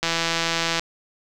click train, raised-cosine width 0.2 ms, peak -5 dBFS, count 128, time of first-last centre 0.03-0.795 s, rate 166 Hz, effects none

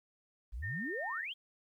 sine exponential sweep, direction up, 47 to 3401 Hz, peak -38 dBFS, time 0.52-1.34 s, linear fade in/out 20 ms
sine tone, 1823 Hz, A#6, 39 cents flat, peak -38 dBFS, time 0.62-1.25 s, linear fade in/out 20 ms
effects 12-bit

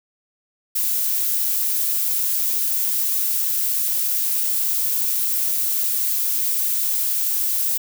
violet noise, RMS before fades -21 dBFS, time 0.75-7.78 s, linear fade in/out 10 ms, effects none

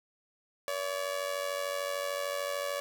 sawtooth tone with amplitude modulation, 569 Hz, C#5, 45 cents sharp, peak -25 dBFS, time 0.68-2.8 s, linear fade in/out 0 ms, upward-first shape sine, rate 93.4 Hz, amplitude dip 70%, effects none

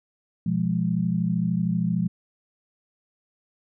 sine chord, F diminished, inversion second, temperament equal, 123.47 / 174.61 / 207.7 Hz, Cb3 / F3 / Ab3, 0 / 0 / 0 cents, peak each -29 / -23 / -27 dBFS, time 0.46-2.08 s, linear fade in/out 5 ms, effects none

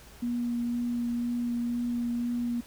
sine tone with vibrato, 239.2 Hz, A#3, 45 cents sharp, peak -27 dBFS, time 0.22-2.61 s, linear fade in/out 10 ms, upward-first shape sine, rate 2 Hz, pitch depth 10 cents each way, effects added 60 Hz sine -54 dBFS peak until 2.66 s + pink hiss -52 dBFS RMS until 2.66 s

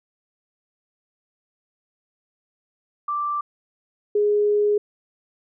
sine tone pair in turn, 1174.7 / 415.3 Hz, D6 / G#4, 0 / 0 cents, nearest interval octave + tritone, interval 1800 cents, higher first, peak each -22 / -16 dBFS, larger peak second, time 3.08-3.41 / 4.15-4.78 s, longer second, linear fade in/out 5 ms, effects none

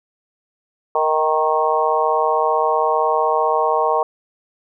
harmonic tone with a mistuned harmonic, 155.56 Hz, D#3, in tune, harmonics 3 / 4 / 5 / 6 / 7, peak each -21 / -21 / -21 / -21 / -21 dBFS, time 0.95-4.03 s, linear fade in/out 2 ms, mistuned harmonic 4, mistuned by +15 cents, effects none

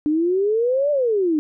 sine exponential two-way sweep, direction up then down, 293.7 to 597 to 293.7 Hz, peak -16 dBFS, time 0.06-1.39 s, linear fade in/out 0 ms, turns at 0.91 s, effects none

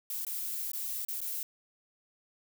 violet noise with dropouts, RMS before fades -36 dBFS, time 0.1-1.43 s, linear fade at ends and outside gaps 2 ms, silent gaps 0.25-0.267 / 0.717-0.733 / 1.05-1.084 / 1.205-1.214 s, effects none

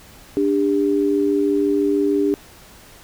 sine tone pair together, 293.8 / 400 Hz, D4 / G4, +1 / +35 cents, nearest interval perfect fourth, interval 534 cents, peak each -18 dBFS, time 0.37-2.34 s, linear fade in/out 0 ms, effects pink hiss -45 dBFS RMS until 3.03 s

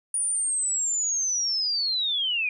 sine linear sweep, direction down, 9600 to 2403 Hz, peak -23 dBFS, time 0.14-2.49 s, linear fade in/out 2 ms, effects none

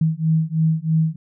sine beating tone pair, 158.3 / 161.4 Hz, D#3 / E3, +30 / -36 cents, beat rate 3.1 Hz, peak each -19 dBFS, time 0.01-1.16 s, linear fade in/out 5 ms, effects none

